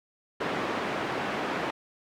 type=band-pass noise; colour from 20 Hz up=pink; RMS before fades=-31 dBFS; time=0.4-1.71 s; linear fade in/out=10 ms; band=260 to 2100 Hz; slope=12 dB/octave; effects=none